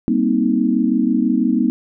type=chord; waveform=sine; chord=C minor seventh; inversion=second; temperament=just; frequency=196.22 / 235.5 / 261.6 / 314 Hz; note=G3 / Bb3 / C4 / Eb4; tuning=+2 / +18 / 0 / +16 cents; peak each=-22 / -17 / -19 / -20 dBFS; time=0.08-1.7 s; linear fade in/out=0 ms; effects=none